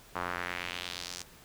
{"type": "tone with band-pass filter sweep", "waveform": "sawtooth", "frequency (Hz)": 88.6, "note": "F2", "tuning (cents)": 25, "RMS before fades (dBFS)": -38, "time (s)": [0.15, 1.23], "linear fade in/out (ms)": 10, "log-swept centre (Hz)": [1100, 6400], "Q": 1.8, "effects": ["pink hiss -55 dBFS RMS until 1.44 s"]}